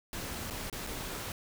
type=noise with dropouts; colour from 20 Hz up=pink; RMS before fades=-39 dBFS; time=0.13-1.32 s; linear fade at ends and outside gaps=1 ms; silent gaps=0.501-0.507 / 0.699-0.727 / 0.867-0.871 s; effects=none